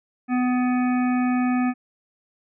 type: harmonic tone with a mistuned harmonic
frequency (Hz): 250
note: B3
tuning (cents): +21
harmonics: 1 / 3 / 5 / 7 / 9 / 10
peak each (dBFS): -19 / -29 / -33 / -36 / -38 / -39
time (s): 0.28-1.74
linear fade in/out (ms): 50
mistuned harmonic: 7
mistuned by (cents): -16
effects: none